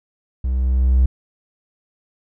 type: tone with level ramp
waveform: triangle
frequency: 63.9 Hz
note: C2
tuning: 40 cents flat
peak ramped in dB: -16 to -7 dBFS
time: 0.44-1.06 s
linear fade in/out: 5 ms
effects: tanh soft clip ceiling -5 dBFS